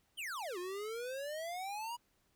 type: exponential two-way sweep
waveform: square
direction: down then up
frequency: 3242 to 349.2 to 975 Hz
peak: -40 dBFS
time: 0.17-1.97 s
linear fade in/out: 20 ms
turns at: 0.58 s
effects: pink hiss -75 dBFS RMS until 2.35 s

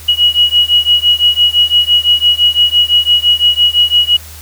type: beating tone pair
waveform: sine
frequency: 2907 / 2912.9 Hz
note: F#7 / F#7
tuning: -31 / -28 cents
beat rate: 5.9 Hz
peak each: -10 dBFS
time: 0.08-4.17 s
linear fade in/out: 10 ms
effects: added 78 Hz sine -32 dBFS peak until 4.41 s + white hiss -34 dBFS RMS until 4.41 s

